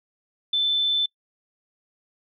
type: tone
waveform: sine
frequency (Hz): 3526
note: A7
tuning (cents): +3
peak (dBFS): -19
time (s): 0.53-1.06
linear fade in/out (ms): 5
effects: noise-tail reverb RT60 0.1 s tail -26 dB re dry